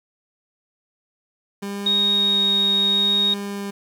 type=tone with vibrato; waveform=30% pulse; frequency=199.9 Hz; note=G3; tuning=34 cents sharp; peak=-24 dBFS; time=1.62-3.71 s; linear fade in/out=10 ms; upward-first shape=sine; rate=0.72 Hz; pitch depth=13 cents each way
type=tone; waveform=sine; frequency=3749 Hz; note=A#7; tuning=9 cents sharp; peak=-16 dBFS; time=1.86-3.34 s; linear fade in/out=5 ms
effects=8-bit